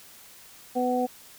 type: harmonic tone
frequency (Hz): 249.5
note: B3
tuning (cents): +18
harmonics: 1 / 2 / 3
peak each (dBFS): -27 / -27 / -27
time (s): 0.75-1.07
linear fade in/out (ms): 20
effects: white hiss -50 dBFS RMS until 1.38 s